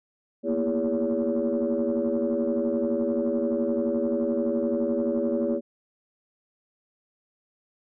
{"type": "tone cluster", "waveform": "sine", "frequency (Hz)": [230.2, 241.8, 332.8, 407.6, 566], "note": ["A#3", "B3", "E4", "G#4", "C#5"], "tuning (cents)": [-22, -36, 17, -32, 36], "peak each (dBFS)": [-30, -27, -29, -29, -27], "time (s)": [0.43, 5.61], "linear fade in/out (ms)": 50, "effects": ["tanh soft clip ceiling -16 dBFS"]}